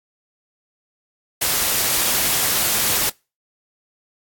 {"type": "noise", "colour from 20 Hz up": "white", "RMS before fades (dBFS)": -19, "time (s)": [1.41, 3.1], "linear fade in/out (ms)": 10, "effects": ["noise-tail reverb RT60 0.3 s tail -26 dB re dry", "AAC 64 kbps"]}